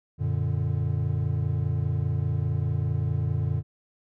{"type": "chord", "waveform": "triangle", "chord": "Gb augmented", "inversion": "none", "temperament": "equal with one note detuned", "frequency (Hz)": [91.65, 116.54, 146.83], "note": ["Gb2", "Bb2", "D3"], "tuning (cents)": [-16, 0, 0], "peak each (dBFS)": -26, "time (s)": [0.18, 3.63], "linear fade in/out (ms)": 50, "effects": []}